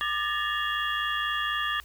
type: tone cluster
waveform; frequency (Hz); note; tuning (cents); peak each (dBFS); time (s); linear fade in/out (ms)
sine; 1196 / 1728 / 1832 / 2806 / 3333; D6 / A6 / A#6 / F7 / G#7; +31 / -32 / -31 / +8 / +5; -30 / -31 / -35 / -35 / -34; 0.01-1.8; 0
effects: added 60 Hz sine -50 dBFS peak until 1.84 s + white hiss -55 dBFS RMS until 1.84 s